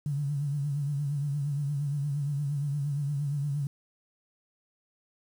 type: tone with vibrato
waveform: sine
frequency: 143.4 Hz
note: D3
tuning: 41 cents flat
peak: -27 dBFS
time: 0.06-3.67 s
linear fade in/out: 2 ms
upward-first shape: triangle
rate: 8.6 Hz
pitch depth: 83 cents each way
effects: 9-bit